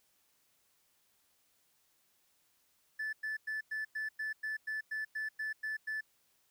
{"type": "tone bursts", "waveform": "triangle", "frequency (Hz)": 1745, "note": "A6", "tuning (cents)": -15, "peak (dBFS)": -32, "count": 13, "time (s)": [2.99, 6.01], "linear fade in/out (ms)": 10, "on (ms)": 140, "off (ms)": 100, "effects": ["tanh soft clip ceiling -30 dBFS", "white hiss -73 dBFS RMS until 6.5 s"]}